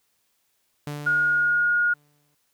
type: tone with exponential decay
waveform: sawtooth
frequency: 146.83 Hz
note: D3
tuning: in tune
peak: -25 dBFS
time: 0.87-2.35 s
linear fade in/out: 2 ms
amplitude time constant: 320 ms
type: tone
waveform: sine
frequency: 1434 Hz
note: F6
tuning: 45 cents sharp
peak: -18 dBFS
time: 1.06-1.94 s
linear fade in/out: 10 ms
effects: white hiss -70 dBFS RMS until 2.53 s